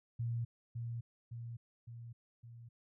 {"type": "tone with echo", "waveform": "sine", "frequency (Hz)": 117.3, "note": "A#2", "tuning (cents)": 11, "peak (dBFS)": -34, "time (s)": [0.19, 0.45], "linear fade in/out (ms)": 10, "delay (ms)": 560, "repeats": 4, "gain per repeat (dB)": -4, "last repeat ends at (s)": 2.69, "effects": []}